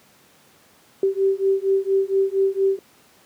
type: beating tone pair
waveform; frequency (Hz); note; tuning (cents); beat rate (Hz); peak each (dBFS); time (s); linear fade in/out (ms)
sine; 386.3 / 390.6; G4 / G4; -25 / -6; 4.3; -20; 1.03-2.79; 2
effects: pink hiss -54 dBFS RMS until 3.25 s + high-pass 150 Hz 12 dB/octave